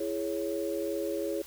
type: chord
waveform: sine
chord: C# minor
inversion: first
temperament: equal with one note detuned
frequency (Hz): 332.5 / 415.3 / 554.4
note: E4 / G#4 / C#5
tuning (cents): +15 / 0 / 0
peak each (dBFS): -34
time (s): 0-1.42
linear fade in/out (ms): 5
effects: added 60 Hz sine -58 dBFS peak until 1.46 s + white hiss -49 dBFS RMS until 1.46 s